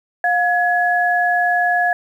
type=tone pair together; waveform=sine; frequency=710 / 1688.7 Hz; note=F5 / G#6; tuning=+28 / +28 cents; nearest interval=octave + minor third; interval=1500 cents; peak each=-16 / -17 dBFS; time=0.24-1.93 s; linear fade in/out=2 ms; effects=8-bit